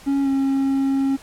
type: tone with pitch glide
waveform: triangle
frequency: 277.2 to 271.5 Hz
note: C#4 to C#4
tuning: 0 to -36 cents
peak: -15 dBFS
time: 0.06-1.17 s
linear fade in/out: 20 ms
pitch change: -36 cents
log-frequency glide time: 0.23-0.28 s
effects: pink hiss -45 dBFS RMS until 1.22 s + low-pass 12000 Hz 12 dB/octave